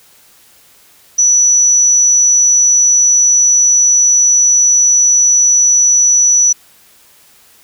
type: tone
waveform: sine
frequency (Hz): 5920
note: F#8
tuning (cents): 0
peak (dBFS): -6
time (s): 1.18-6.53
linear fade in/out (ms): 10
effects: white hiss -46 dBFS RMS until 7.63 s